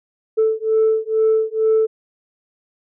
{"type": "beating tone pair", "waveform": "sine", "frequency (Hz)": [439.2, 441.4], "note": ["A4", "A4"], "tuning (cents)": [-3, 5], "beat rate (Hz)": 2.2, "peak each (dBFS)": -16, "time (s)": [0.37, 1.87], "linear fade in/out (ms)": 20, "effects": ["tanh soft clip ceiling -9 dBFS"]}